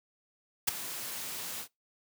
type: noise with ADSR envelope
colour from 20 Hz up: white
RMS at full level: -24 dBFS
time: 0.67-1.68 s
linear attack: 14 ms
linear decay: 10 ms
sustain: -15 dB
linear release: 81 ms
effects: noise-tail reverb RT60 0.2 s tail -24 dB re dry + high-pass 100 Hz 12 dB/octave